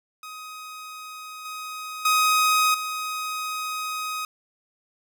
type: tone with level steps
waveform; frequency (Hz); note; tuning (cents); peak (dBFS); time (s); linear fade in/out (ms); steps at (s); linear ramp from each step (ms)
sawtooth; 1257; D#6; +17; -33 / -29 / -14 / -24; 0.23-4.25; 2; 1.45 / 2.05 / 2.74; 5
effects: none